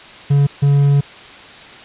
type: tone bursts at uneven times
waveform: triangle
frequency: 141.7 Hz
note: C#3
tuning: 38 cents sharp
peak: -7 dBFS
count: 2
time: 0.3-0.47 / 0.62-1.01 s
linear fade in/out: 10 ms
effects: white hiss -37 dBFS RMS until 1.84 s + resampled to 8000 Hz